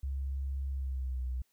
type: tone with pitch glide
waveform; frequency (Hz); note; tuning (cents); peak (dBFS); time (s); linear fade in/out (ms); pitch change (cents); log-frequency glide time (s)
sine; 67.9 to 62.99; C#2 to B1; -35 to +35; -32; 0.03-1.42; 5; -130; 0.71-1.23
effects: white hiss -75 dBFS RMS until 1.52 s